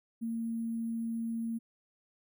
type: tone with sample-and-hold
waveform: sine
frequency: 228.6 Hz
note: A#3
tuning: 34 cents flat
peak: -32 dBFS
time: 0.21-1.59 s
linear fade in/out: 20 ms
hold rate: 11025 Hz
effects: none